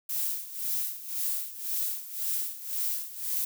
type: noise with tremolo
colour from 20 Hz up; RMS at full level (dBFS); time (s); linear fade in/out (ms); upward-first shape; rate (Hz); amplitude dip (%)
violet; -29; 0.09-3.45; 5; sine; 1.9; 80
effects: none